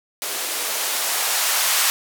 violet noise with band-pass filter sweep, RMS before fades -22 dBFS, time 0.22-1.9 s, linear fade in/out 0 ms, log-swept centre 360 to 1000 Hz, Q 1.1, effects none

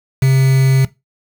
triangle tone with quantisation, 133.2 Hz, C3, 31 cents sharp, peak -6 dBFS, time 0.22-0.85 s, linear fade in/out 5 ms, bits 4, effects noise-tail reverb RT60 0.2 s tail -17 dB re dry

